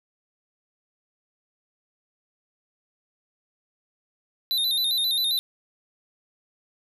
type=tone with vibrato; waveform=square; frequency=3833 Hz; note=A#7; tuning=47 cents sharp; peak=-22 dBFS; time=4.51-5.39 s; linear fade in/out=0 ms; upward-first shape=square; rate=7.5 Hz; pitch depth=68 cents each way; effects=none